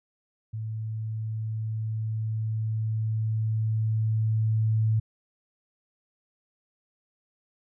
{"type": "tone with level ramp", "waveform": "sine", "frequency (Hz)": 110, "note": "A2", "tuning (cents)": 0, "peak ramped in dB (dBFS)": [-30, -20], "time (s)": [0.53, 5], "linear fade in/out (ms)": 10, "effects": []}